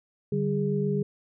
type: tone cluster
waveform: sine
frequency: 146.6 / 194.1 / 411.6 Hz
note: D3 / G3 / G#4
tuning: -3 / -17 / -16 cents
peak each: -28 dBFS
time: 0.32-1.03 s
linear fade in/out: 5 ms
effects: none